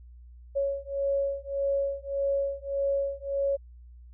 sine beating tone pair, 554.4 / 556.1 Hz, C#5 / C#5, 0 / +5 cents, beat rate 1.7 Hz, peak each -29 dBFS, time 0.55-3.57 s, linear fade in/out 20 ms, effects added 60 Hz sine -46 dBFS peak until 4.13 s

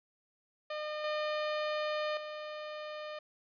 sawtooth tone with level steps, 607 Hz, D#5, 43 cents flat, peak -32 / -28 / -36 dBFS, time 0.7-3.19 s, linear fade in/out 5 ms, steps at 1.04 / 2.17 s, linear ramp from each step 2 ms, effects resampled to 11025 Hz + 11-bit

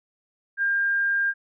sine tone, 1603 Hz, G6, 38 cents sharp, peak -20 dBFS, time 0.57-1.34 s, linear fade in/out 50 ms, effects none

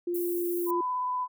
sine tone, 349.5 Hz, F4, 1 cent sharp, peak -27 dBFS, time 0.07-0.81 s, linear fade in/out 5 ms
white high-pass noise, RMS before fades -38 dBFS, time 0.14-0.71 s, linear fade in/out 5 ms, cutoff 11000 Hz, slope 24 dB/octave
sine tone with vibrato, 1001 Hz, B5, 23 cents sharp, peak -27 dBFS, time 0.66-1.28 s, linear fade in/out 50 ms, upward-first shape triangle, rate 17 Hz, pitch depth 14 cents each way
effects none

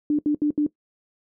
sine tone bursts, 296.6 Hz, D4, 17 cents sharp, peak -17 dBFS, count 4, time 0.1-0.665 s, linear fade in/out 2 ms, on 88 ms, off 71 ms, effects noise-tail reverb RT60 0.1 s tail -19 dB re dry

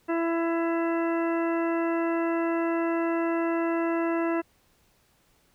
harmonic tone, 333.6 Hz, E4, 21 cents sharp, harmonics 1 / 2 / 3 / 4 / 5 / 6 / 8, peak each -25 / -31 / -35 / -37 / -39 / -41 / -43 dBFS, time 0.08-4.42 s, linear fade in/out 20 ms, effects pink hiss -65 dBFS RMS until 5.54 s

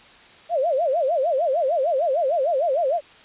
sine tone with vibrato, 602 Hz, D5, 43 cents sharp, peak -18 dBFS, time 0.49-3.01 s, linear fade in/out 50 ms, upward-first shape sine, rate 6.6 Hz, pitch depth 270 cents each way, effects white hiss -48 dBFS RMS until 3.24 s + resampled to 8000 Hz

